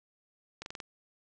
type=slowing click train; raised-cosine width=0.2 ms; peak=-23 dBFS; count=5; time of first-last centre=0.62-0.802 s; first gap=41 ms; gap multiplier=1.07; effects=resampled to 22050 Hz